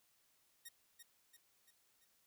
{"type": "tone with echo", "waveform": "5% pulse", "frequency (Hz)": 1863, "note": "A#6", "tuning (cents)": -2, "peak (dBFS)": -39, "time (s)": [0.65, 0.69], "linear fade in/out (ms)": 10, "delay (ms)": 340, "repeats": 4, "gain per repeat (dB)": -5, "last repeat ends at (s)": 2.05, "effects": ["white hiss -75 dBFS RMS until 2.26 s"]}